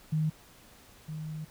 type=tone pair in turn; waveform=sine; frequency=155.56 / 155.56 Hz; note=D#3 / D#3; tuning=0 / 0 cents; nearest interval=unison; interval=0 cents; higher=neither; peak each=-25 / -35 dBFS; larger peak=first; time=0.12-0.3 / 1.08-1.45 s; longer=second; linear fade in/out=10 ms; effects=pink hiss -56 dBFS RMS until 1.5 s